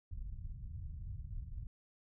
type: low-pass noise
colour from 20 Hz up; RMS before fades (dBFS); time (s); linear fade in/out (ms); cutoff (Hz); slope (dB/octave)
pink; -44; 0.11-1.67; 2; 110; 24
effects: none